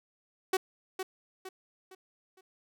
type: tone with echo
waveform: sawtooth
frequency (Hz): 376.6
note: F#4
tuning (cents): +31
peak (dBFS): -21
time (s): 0.53-0.57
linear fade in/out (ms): 5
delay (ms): 460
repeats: 4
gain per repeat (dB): -8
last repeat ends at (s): 2.41
effects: none